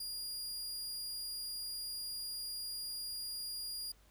sawtooth tone, 4834 Hz, D8, 49 cents sharp, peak -37 dBFS, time 0-3.92 s, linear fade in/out 5 ms, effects added 50 Hz sine -64 dBFS peak until 4.1 s + pink hiss -68 dBFS RMS until 4.1 s

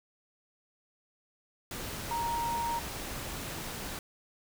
sine tone in noise, 935 Hz, A#5, 5 cents sharp, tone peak -30 dBFS, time 2.11-2.79 s, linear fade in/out 2 ms, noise pink, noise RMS -39 dBFS, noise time 1.71-3.99 s, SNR +6 dB, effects none

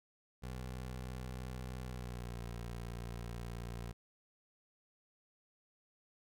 20% pulse tone with pitch glide, 63.1 to 58.54 Hz, B1 to A#1, +38 to +8 cents, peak -37 dBFS, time 0.42-3.93 s, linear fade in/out 20 ms, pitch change -130 cents, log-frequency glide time 1.84-2.42 s, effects none

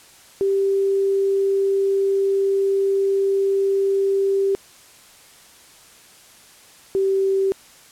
sine tone pair in turn, 392 / 387.5 Hz, G4 / G4, 0 / -20 cents, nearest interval unison, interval 20 cents, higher first, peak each -16 dBFS, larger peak neither, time 0.41-4.55 / 6.95-7.52 s, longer first, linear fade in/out 0 ms, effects white hiss -48 dBFS RMS until 7.91 s + low-pass 11000 Hz 12 dB/octave

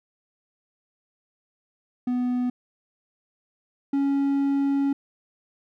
triangle tone pair in turn, 247.8 / 278.1 Hz, B3 / C#4, +6 / +6 cents, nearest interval major second, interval 200 cents, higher second, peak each -20 / -18 dBFS, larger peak second, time 2.07-2.5 / 3.93-4.93 s, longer second, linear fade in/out 5 ms, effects none

